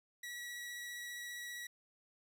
sawtooth tone with vibrato, 1931 Hz, B6, 39 cents flat, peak -40 dBFS, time 0.23-1.67 s, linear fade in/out 5 ms, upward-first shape sine, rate 15 Hz, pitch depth 12 cents each way, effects none

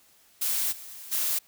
blue noise with level steps, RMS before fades -27 / -43 / -27 dBFS, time 0.41-1.39 s, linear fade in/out 10 ms, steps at 0.71 / 1.11 s, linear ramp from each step 20 ms, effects white hiss -60 dBFS RMS until 1.47 s

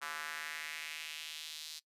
square tone with high-pass filter sweep, 77.78 Hz, D#2, in tune, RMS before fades -44 dBFS, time 0.01-1.8 s, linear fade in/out 20 ms, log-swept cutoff 1300 to 4300 Hz, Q 2.2, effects noise-tail reverb RT60 0.1 s tail -20 dB re dry + resampled to 32000 Hz

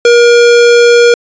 square tone, 475.5 Hz, A#4, 34 cents sharp, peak -3 dBFS, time 0.05-1.14 s, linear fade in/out 2 ms, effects resampled to 16000 Hz

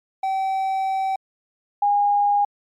triangle / sine tone pair in turn, 769 / 816.5 Hz, G5 / G#5, -33 / -30 cents, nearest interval minor second, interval 103 cents, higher second, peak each -18 / -15 dBFS, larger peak second, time 0.23-1.16 / 1.82-2.45 s, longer first, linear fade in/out 5 ms, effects MP3 64 kbps

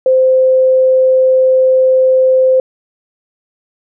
sine tone, 519 Hz, C5, 14 cents flat, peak -6 dBFS, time 0.06-2.6 s, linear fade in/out 2 ms, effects none

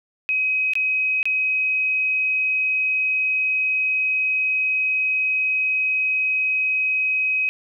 sine tone with dropouts, 2532 Hz, D#7, 30 cents sharp, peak -18 dBFS, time 0.29-7.49 s, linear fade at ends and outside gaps 0 ms, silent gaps 0.735-0.754 / 1.229-1.255 s, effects none

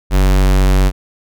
square tone, 47.38 Hz, F#1, 42 cents sharp, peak -9 dBFS, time 0.1-0.92 s, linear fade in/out 50 ms, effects none

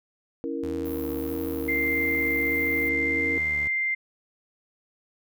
sine chord, A# diminished, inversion first, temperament equal, 277.2 / 329.6 / 466.2 Hz, C#4 / E4 / A#4, 0 / 0 / 0 cents, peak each -32 dBFS, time 0.44-3.38 s, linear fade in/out 0 ms
sawtooth tone with vibrato, 78 Hz, D#2, 5 cents sharp, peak -33 dBFS, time 0.63-3.68 s, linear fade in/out 5 ms, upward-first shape sine, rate 1.6 Hz, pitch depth 98 cents each way
white band-stop noise, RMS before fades -42 dBFS, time 0.85-2.89 s, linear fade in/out 5 ms, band 1300 to 11000 Hz, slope 96 dB/octave
sine tone, 2093 Hz, C7, in tune, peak -23 dBFS, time 1.68-3.95 s, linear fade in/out 10 ms
effects none

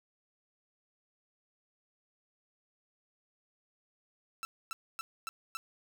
sawtooth tone bursts, 1332 Hz, E6, 18 cents sharp, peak -33 dBFS, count 5, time 4.43-5.57 s, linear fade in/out 0 ms, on 20 ms, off 260 ms, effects none

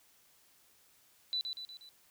sine tone with echo, 3979 Hz, B7, 12 cents sharp, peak -31 dBFS, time 1.33-1.41 s, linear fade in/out 0 ms, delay 120 ms, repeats 4, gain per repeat -5 dB, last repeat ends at 1.89 s, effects white hiss -66 dBFS RMS until 2.1 s

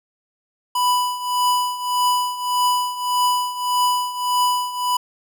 square tone with tremolo, 990 Hz, B5, 4 cents sharp, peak -15 dBFS, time 0.75-4.97 s, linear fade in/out 5 ms, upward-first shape triangle, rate 1.7 Hz, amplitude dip 80%, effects none

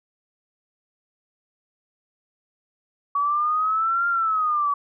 sine exponential two-way sweep, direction up then down, 1132 to 1400 to 1132 Hz, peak -19 dBFS, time 3.15-4.74 s, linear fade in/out 5 ms, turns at 4.08 s, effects none

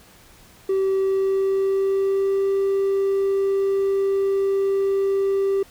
triangle tone with pitch glide, 385.4 to 391.9 Hz, G4 to G4, -29 to 0 cents, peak -15 dBFS, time 0.69-5.63 s, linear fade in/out 5 ms, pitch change +29 cents, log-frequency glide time 0.95-2.49 s, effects tanh soft clip ceiling -12 dBFS + pink hiss -50 dBFS RMS until 5.7 s

